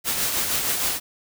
white noise with tremolo, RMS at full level -22 dBFS, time 0.04-1 s, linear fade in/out 50 ms, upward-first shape triangle, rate 6.4 Hz, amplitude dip 45%, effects none

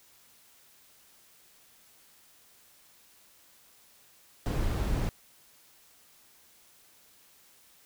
brown noise, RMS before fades -29 dBFS, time 4.46-5.09 s, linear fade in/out 0 ms, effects white hiss -60 dBFS RMS until 7.85 s

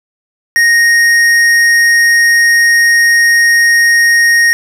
triangle tone with hard clipping, 1864 Hz, A#6, 1 cent flat, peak -7 dBFS, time 0.56-4.53 s, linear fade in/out 0 ms, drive 14 dB, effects none

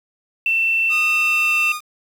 sine tone, 2683 Hz, E7, 30 cents sharp, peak -15 dBFS, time 0.46-1.72 s, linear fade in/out 2 ms
sawtooth tone with pitch glide, 1236 to 1223.9 Hz, D#6 to D#6, -12 to -29 cents, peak -21 dBFS, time 0.89-1.81 s, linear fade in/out 50 ms, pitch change -17 cents, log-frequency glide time 1.15-1.6 s
effects 7-bit

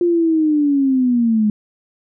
sine linear sweep, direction down, 352.1 to 208.1 Hz, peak -12 dBFS, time 0.01-1.5 s, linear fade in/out 2 ms, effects none

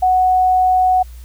sine tone, 740 Hz, F#5, in tune, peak -10 dBFS, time 0.02-1.03 s, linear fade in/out 10 ms, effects added 60 Hz sine -32 dBFS peak until 1.24 s + white hiss -49 dBFS RMS until 1.24 s

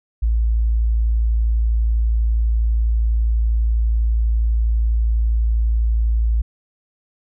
sine tone, 56.1 Hz, A1, 34 cents sharp, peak -14 dBFS, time 0.22-6.42 s, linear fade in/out 10 ms, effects none

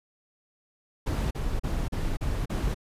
brown noise bursts, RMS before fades -28 dBFS, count 6, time 1.06-2.745 s, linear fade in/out 10 ms, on 250 ms, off 37 ms, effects resampled to 32000 Hz

